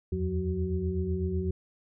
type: tone cluster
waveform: sine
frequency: 78.5 / 86.5 / 181.2 / 374.5 Hz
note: D#2 / F2 / F#3 / F#4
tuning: +16 / -16 / -36 / +21 cents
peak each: -34 / -31 / -33 / -33 dBFS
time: 0.12-1.51 s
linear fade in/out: 5 ms
effects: none